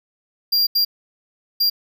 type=tone bursts at uneven times; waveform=square; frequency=4769 Hz; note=D8; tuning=26 cents sharp; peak=-15 dBFS; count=3; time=0.52-0.67 / 0.75-0.85 / 1.6-1.7 s; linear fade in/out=10 ms; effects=none